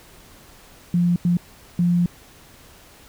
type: tone bursts at uneven times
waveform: sine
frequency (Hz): 174.61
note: F3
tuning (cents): 0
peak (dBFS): -15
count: 3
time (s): 0.94-1.16 / 1.25-1.37 / 1.79-2.06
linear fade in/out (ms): 2
effects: pink hiss -48 dBFS RMS until 3.08 s